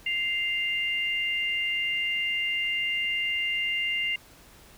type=tone pair together; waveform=sine; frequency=2093 / 2794 Hz; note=C7 / F7; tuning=0 / 0 cents; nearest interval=perfect fourth; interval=500 cents; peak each=-28 dBFS; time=0.06-4.16 s; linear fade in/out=5 ms; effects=pink hiss -53 dBFS RMS until 4.77 s